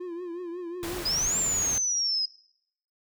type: tone with vibrato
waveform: triangle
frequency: 349.2 Hz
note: F4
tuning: in tune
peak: -31 dBFS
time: 0-1.03 s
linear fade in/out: 10 ms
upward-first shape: triangle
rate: 5.5 Hz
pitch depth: 91 cents each way
type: noise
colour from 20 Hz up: pink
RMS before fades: -36 dBFS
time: 0.83-1.78 s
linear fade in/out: 0 ms
type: exponential two-way sweep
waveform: sine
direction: up then down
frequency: 4876 to 7430 to 4999 Hz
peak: -24 dBFS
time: 1.05-2.26 s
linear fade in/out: 10 ms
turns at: 1.38 s
effects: noise-tail reverb RT60 0.7 s tail -21 dB re dry